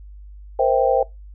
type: chord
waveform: sine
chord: C dominant seventh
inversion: third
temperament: just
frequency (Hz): 470.9 / 523.3 / 654.1 / 784.9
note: Bb4 / C5 / E5 / G5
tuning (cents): +18 / 0 / -14 / +2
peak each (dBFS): -21 / -18 / -22 / -20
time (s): 0.59-1.03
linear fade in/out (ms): 5
effects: noise-tail reverb RT60 0.2 s tail -21 dB re dry + added 50 Hz sine -37 dBFS peak until 1.34 s